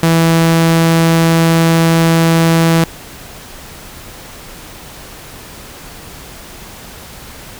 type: tone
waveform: sawtooth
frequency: 164.81 Hz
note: E3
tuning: in tune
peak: -4 dBFS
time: 0.03-2.84 s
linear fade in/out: 0 ms
effects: pink hiss -33 dBFS RMS until 7.59 s